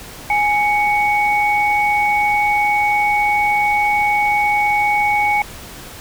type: tone pair together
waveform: sine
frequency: 830.6 / 2230 Hz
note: G#5 / C#7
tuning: 0 / +10 cents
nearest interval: octave + perfect fourth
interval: 1710 cents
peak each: -15 / -17 dBFS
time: 0.3-5.42 s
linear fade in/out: 2 ms
effects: pink hiss -35 dBFS RMS until 6 s